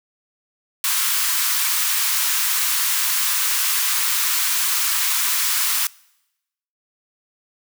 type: high-pass noise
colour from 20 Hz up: white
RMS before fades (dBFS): -20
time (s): 0.84-5.87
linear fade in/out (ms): 2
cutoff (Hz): 950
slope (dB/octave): 48
effects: noise-tail reverb RT60 0.9 s tail -24 dB re dry